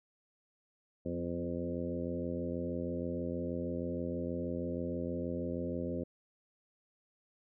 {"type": "harmonic tone with a mistuned harmonic", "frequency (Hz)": 86.3, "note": "F2", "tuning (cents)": -20, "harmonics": [1, 2, 3, 4, 5, 6, 7], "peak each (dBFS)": [-43, -41, -39, -42, -45, -41, -47], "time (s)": [1.05, 6.04], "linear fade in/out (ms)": 10, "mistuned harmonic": 3, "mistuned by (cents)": -27, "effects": []}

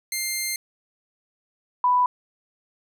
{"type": "tone pair in turn", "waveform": ["10% pulse", "sine"], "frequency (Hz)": [2100, 991.1], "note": ["C7", "B5"], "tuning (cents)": [6, 6], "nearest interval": "octave + minor second", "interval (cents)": 1300, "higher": "first", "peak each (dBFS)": -16, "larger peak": "neither", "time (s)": [[0.12, 0.56], [1.84, 2.06]], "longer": "first", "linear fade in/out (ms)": 2, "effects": []}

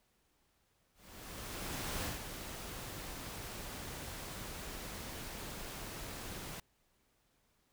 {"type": "noise with ADSR envelope", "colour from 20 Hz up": "pink", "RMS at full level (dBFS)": -38, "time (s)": [0.94, 6.6], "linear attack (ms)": 1100, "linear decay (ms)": 160, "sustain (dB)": -7, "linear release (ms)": 3, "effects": ["pink hiss -75 dBFS RMS until 7.72 s"]}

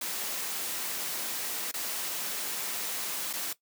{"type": "noise with dropouts", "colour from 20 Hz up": "white", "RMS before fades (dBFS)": -34, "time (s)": [0.01, 3.53], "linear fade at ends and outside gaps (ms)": 5, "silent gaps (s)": [[1.715, 1.739], [3.331, 3.335]], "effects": ["noise-tail reverb RT60 0.1 s tail -17 dB re dry", "high-pass 200 Hz 12 dB/octave"]}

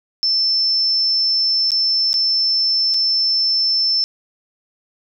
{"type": "tone with dropouts", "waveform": "sine", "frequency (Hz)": 5310, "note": "E8", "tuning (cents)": 12, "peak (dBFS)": -14, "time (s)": [0.23, 4.04], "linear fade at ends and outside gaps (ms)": 0, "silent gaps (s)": [[1.706, 1.718], [2.131, 2.141], [2.939, 2.943]], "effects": []}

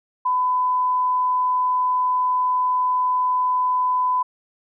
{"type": "tone", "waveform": "sine", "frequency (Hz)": 1004, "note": "B5", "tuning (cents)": 28, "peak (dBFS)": -17, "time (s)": [0.25, 4.23], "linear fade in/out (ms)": 10, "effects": []}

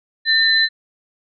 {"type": "tone pair together", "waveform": "sine", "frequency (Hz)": [1801, 4043], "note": ["A6", "B7"], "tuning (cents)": [40, 40], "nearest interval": "octave + major second", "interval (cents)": 1400, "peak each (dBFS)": -15, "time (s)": [0.25, 0.69], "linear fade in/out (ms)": 50, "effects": []}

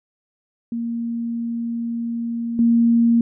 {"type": "tone with level steps", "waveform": "sine", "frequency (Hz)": 233.1, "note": "A#3", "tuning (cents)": 0, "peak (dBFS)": [-22, -12], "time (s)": [0.72, 3.21], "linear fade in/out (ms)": 2, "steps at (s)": 2.59, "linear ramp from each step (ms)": 2, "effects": []}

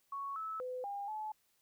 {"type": "tone with pitch steps", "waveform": "sine", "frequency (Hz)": [1111, 1304, 505, 805, 860], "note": ["C#6", "E6", "B4", "G5", "A5"], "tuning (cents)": [4, -19, 39, 46, -40], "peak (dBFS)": -38, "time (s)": [0.12, 1.32], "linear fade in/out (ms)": 5, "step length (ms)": 240, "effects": ["white hiss -75 dBFS RMS until 1.61 s"]}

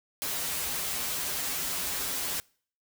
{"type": "noise with comb filter", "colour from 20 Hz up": "white", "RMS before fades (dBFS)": -32, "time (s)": [0.22, 2.4], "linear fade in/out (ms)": 0, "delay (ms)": 9.1, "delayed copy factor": -0.9, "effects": ["noise-tail reverb RT60 0.5 s tail -26 dB re dry"]}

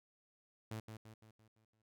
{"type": "tone with echo", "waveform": "sawtooth", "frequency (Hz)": 110, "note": "A2", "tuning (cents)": 0, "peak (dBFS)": -38, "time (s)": [0.71, 0.8], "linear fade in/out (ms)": 5, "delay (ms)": 170, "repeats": 6, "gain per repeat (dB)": -6, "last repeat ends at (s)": 1.82, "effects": []}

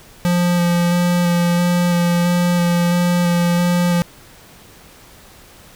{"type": "tone with vibrato", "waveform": "square", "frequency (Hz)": 174.61, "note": "F3", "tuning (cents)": 0, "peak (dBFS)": -14, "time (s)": [0.25, 4.02], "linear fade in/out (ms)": 0, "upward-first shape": "square", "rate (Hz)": 1.5, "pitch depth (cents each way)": 11, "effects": ["pink hiss -44 dBFS RMS until 5.75 s"]}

